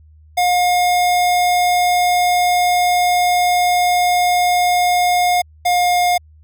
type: tone pair in turn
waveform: square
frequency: 715 / 712.1 Hz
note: F5 / F5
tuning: +41 / +33 cents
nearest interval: unison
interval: 8 cents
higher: first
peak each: -13 / -13 dBFS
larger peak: neither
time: 0.37-5.42 / 5.65-6.18 s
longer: first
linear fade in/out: 10 ms
effects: added 77 Hz sine -43 dBFS peak until 6.43 s